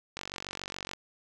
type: click train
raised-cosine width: 0.2 ms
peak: -19 dBFS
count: 37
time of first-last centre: 0.17-0.934 s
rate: 47.1 Hz
effects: none